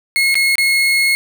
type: tone with dropouts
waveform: 35% pulse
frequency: 2167 Hz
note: C#7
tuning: 40 cents flat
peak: -10 dBFS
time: 0.16-1.15 s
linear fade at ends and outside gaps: 0 ms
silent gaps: 0.344-0.354 / 0.555-0.582 s
effects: 8-bit

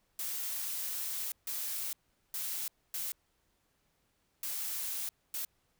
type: noise bursts at uneven times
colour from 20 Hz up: blue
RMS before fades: -37 dBFS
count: 6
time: 0.19-1.32 / 1.47-1.93 / 2.34-2.68 / 2.94-3.12 / 4.43-5.09 / 5.34-5.45 s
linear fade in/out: 2 ms
effects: pink hiss -75 dBFS RMS until 5.79 s

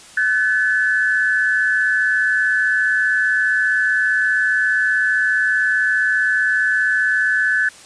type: tone pair together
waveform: sine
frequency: 1510.8 / 1726 Hz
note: F#6 / A6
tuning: +36 / -34 cents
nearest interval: major second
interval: 230 cents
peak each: -17 dBFS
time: 0.17-7.69 s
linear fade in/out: 5 ms
effects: white hiss -42 dBFS RMS until 7.85 s + resampled to 22050 Hz

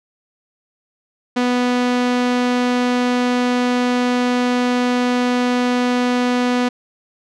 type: tone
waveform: sawtooth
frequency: 246.9 Hz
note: B3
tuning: in tune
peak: -11 dBFS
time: 1.36-6.69 s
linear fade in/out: 10 ms
effects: low-pass 5000 Hz 12 dB/octave

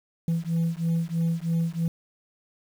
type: beating tone pair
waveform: sine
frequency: 164.8 / 167.9 Hz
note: E3 / E3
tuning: 0 / +32 cents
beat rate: 3.1 Hz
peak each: -24 / -24 dBFS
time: 0.28-1.88 s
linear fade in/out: 2 ms
effects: tanh soft clip ceiling -20 dBFS + 8-bit

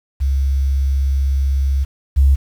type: tone pair in turn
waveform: sine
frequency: 68 / 68.43 Hz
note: C#2 / C#2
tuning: -33 / -22 cents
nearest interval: unison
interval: 11 cents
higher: second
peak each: -13 / -7 dBFS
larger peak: second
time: 0.2-1.85 / 2.16-2.36 s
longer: first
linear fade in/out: 20 ms
effects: tanh soft clip ceiling -3 dBFS + 7-bit

